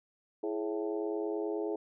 harmonic tone with a mistuned harmonic, 110.2 Hz, A2, 3 cents sharp, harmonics 3 / 4 / 5 / 6 / 7 / 8, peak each -36 / -34 / -43 / -43 / -49 / -49 dBFS, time 0.43-1.76 s, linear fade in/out 5 ms, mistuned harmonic 4, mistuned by -83 cents, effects none

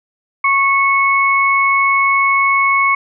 sine tone pair together, 1100 / 2203 Hz, C#6 / C#7, -14 / -11 cents, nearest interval octave, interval 1203 cents, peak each -13 dBFS, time 0.44-2.95 s, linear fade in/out 5 ms, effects none

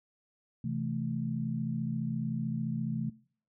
sine chord, A minor, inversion first, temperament equal, 130.81 / 164.81 / 220 Hz, C3 / E3 / A3, 0 / 0 / 0 cents, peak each -35 / -36 / -35 dBFS, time 0.64-3.1 s, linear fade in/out 5 ms, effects noise-tail reverb RT60 0.5 s tail -21 dB re dry

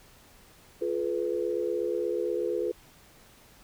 sine chord, F diminished, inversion none, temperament equal with one note detuned, 349.2 / 425.5 / 493.9 Hz, F4 / Ab4 / Cb5, 0 / +42 / 0 cents, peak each -31 dBFS, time 0.81-2.72 s, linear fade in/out 10 ms, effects pink hiss -56 dBFS RMS until 3.63 s

